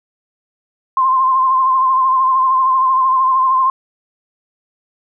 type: tone with vibrato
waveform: sine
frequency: 1046.5 Hz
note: C6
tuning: in tune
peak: -10 dBFS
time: 0.97-3.7 s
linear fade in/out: 2 ms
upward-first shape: triangle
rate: 13 Hz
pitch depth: 49 cents each way
effects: none